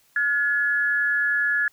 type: tone pair together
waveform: sine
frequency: 1431 / 1701.3 Hz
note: F6 / G#6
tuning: +42 / +41 cents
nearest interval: minor third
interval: 299 cents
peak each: -26 / -20 dBFS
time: 0.16-1.68 s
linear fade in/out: 2 ms
effects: white hiss -61 dBFS RMS until 1.72 s